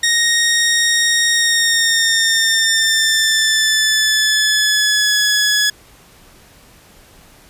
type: tone with pitch glide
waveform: 15% pulse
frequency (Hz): 1864.7 to 1690.3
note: A#6 to G#6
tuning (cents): 0 to +30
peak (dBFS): -6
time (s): 0.03-5.7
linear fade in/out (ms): 5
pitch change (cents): -170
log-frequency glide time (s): 1.33-5.17
effects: pink hiss -46 dBFS RMS until 7.49 s + resampled to 32000 Hz